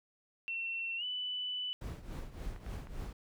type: tone with pitch glide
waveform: sine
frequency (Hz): 2708 to 2987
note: E7 to F#7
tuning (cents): +46 to +16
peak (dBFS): -35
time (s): 0.48-1.73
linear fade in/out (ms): 0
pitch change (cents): +170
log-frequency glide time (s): 0.97-1.04
type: noise with tremolo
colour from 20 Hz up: brown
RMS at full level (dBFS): -39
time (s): 1.81-3.13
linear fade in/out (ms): 5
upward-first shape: triangle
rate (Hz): 3.5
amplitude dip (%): 80
type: clicks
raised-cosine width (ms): 0.5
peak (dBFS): -36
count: 3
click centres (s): 2.562 / 2.664 / 2.871
effects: none